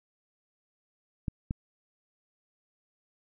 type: clicks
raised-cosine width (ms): 5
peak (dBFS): -18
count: 2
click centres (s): 1.282 / 1.509
effects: none